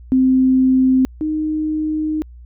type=tone pair in turn; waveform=sine; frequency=260 / 309.2 Hz; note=C4 / D#4; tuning=-11 / -11 cents; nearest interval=minor third; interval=300 cents; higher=second; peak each=-10 / -17 dBFS; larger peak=first; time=0.12-1.05 / 1.21-2.22 s; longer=second; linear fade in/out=0 ms; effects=added 60 Hz sine -36 dBFS peak until 2.45 s